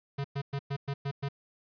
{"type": "tone bursts", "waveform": "square", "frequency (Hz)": 139.7, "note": "C#3", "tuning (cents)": 14, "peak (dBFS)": -31, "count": 7, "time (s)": [0.18, 1.288], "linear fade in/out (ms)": 10, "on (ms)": 64, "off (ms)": 110, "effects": ["resampled to 11025 Hz", "10-bit"]}